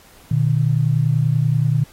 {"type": "tone pair together", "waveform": "sine", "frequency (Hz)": [121.5, 151.89], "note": ["B2", "D#3"], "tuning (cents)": [-28, -41], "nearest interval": "major third", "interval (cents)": 387, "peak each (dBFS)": -17, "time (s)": [0.31, 1.84], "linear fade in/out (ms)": 5, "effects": ["pink hiss -48 dBFS RMS until 1.92 s", "AAC 48 kbps"]}